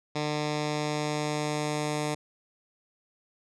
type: tone with low-pass filter sweep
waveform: 10% pulse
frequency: 150 Hz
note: D3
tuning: 37 cents sharp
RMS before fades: -30 dBFS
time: 0.15-2.15 s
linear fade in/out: 10 ms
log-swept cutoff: 5200 to 8300 Hz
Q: 1.6
effects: none